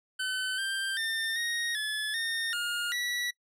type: tone with pitch steps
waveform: 25% pulse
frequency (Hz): 1519 / 1577 / 1805 / 1869 / 1720 / 1832 / 1421 / 1945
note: F#6 / G6 / A6 / A#6 / A6 / A#6 / F6 / B6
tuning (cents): +45 / +10 / +44 / +4 / -40 / -31 / +30 / -27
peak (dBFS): -26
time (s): 0.19-3.31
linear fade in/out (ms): 10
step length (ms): 390
effects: noise-tail reverb RT60 0.1 s tail -22 dB re dry + low-pass 12000 Hz 12 dB/octave